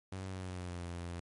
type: tone with pitch glide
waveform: sawtooth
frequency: 94.9 to 86.52 Hz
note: F#2 to F2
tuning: +44 to -16 cents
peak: -36 dBFS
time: 0.12-1.2 s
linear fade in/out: 5 ms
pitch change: -160 cents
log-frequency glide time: 0.28-0.85 s
effects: MP3 48 kbps